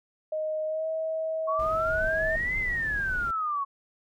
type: tone with pitch glide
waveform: sine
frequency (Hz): 622.3 to 639.8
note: D#5 to D#5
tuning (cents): 0 to +48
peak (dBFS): -27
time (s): 0.32-2.36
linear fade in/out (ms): 5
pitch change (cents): +48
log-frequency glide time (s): 0.66-0.87
type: exponential two-way sweep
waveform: sine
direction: up then down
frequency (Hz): 1094 to 2093 to 1094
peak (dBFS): -26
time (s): 1.47-3.65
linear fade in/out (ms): 20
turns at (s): 2.58
type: noise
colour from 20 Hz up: brown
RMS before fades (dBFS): -37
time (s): 1.59-3.31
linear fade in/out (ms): 5
effects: none